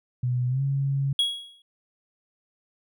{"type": "tone with pitch glide", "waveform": "sine", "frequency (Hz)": [124.3, 137.92], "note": ["B2", "C#3"], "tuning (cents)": [12, -8], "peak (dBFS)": -22, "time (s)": [0.23, 1.13], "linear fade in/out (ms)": 5, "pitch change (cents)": 180, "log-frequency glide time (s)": [0.48, 0.62]}
{"type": "tone with exponential decay", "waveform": "triangle", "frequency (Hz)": 3322, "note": "G#7", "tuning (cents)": 0, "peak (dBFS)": -16, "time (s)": [1.19, 1.62], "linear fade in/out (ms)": 2, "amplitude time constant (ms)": 92}
{"effects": []}